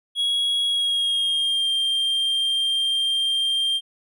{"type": "tone with pitch glide", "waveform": "triangle", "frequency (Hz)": [3322, 3183], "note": ["G#7", "G7"], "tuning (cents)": [0, 26], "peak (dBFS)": -18, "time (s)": [0.15, 3.81], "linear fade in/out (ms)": 50, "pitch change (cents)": -74, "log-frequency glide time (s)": [0.67, 1.7], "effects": []}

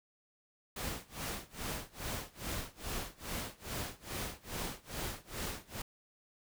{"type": "noise with tremolo", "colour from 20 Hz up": "pink", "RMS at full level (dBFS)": -38, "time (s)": [0.76, 5.82], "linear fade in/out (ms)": 5, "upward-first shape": "sine", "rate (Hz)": 2.4, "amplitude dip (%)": 95, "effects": []}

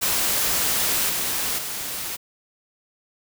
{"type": "noise with level steps", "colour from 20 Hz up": "white", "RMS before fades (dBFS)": [-22, -25, -30], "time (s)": [0.01, 2.17], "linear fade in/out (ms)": 20, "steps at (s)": [1.09, 1.58], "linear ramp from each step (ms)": 5, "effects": []}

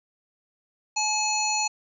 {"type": "harmonic tone with a mistuned harmonic", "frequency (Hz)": 854, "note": "G#5", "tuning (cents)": 48, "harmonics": [1, 3, 5, 7, 8], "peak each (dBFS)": [-27, -30, -31, -32, -28], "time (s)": [0.96, 1.68], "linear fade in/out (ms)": 10, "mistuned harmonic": 8, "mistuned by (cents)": 22, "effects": []}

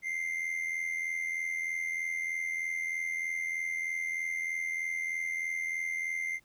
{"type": "tone with amplitude modulation", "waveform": "triangle", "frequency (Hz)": 2093, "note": "C7", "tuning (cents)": 0, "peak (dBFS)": -27, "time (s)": [0.02, 6.4], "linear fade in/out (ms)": 50, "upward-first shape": "sine", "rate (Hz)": 83.2, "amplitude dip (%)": 60, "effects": ["pink hiss -68 dBFS RMS until 6.44 s"]}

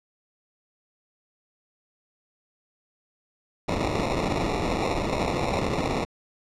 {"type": "noise with sample-and-hold", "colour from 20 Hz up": "white", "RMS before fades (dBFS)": -26, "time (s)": [3.68, 6.05], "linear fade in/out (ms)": 5, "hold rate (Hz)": 1575, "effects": ["low-pass 6000 Hz 12 dB/octave"]}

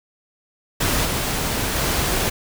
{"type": "noise with level steps", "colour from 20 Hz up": "pink", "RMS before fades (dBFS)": [-20, -23, -21], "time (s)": [0.8, 2.3], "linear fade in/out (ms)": 10, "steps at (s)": [1.05, 1.76], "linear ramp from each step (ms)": 2, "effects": []}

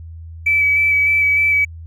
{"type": "tone with vibrato", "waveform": "triangle", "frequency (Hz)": 2298, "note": "D7", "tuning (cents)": -38, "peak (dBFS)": -8, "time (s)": [0.46, 1.65], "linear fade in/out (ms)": 10, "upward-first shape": "square", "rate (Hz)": 3.3, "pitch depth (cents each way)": 12, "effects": ["tanh soft clip ceiling -10 dBFS", "added 82 Hz sine -31 dBFS peak until 1.86 s"]}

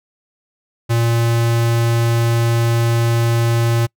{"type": "tone", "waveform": "square", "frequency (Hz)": 116.54, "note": "A#2", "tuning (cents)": 0, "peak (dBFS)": -14, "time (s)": [0.89, 3.87], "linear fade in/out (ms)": 20, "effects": ["noise-tail reverb RT60 0.1 s tail -26 dB re dry"]}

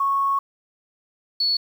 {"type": "tone pair in turn", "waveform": "sine", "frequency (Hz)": [1103, 4412], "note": ["C#6", "C#8"], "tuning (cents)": [-9, -9], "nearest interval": "2 octaves", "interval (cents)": 2400, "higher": "second", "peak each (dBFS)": -18, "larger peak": "neither", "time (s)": [[0, 0.39], [1.4, 1.57]], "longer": "first", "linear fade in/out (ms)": 5, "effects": ["8-bit"]}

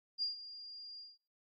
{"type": "tone with ADSR envelope", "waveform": "sine", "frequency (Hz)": 4808, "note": "D8", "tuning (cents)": 40, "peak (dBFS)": -31, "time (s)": [0.18, 1.18], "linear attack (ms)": 44, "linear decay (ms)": 130, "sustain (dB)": -15, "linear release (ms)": 190, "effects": ["noise-tail reverb RT60 0.4 s tail -24 dB re dry", "Opus 48 kbps"]}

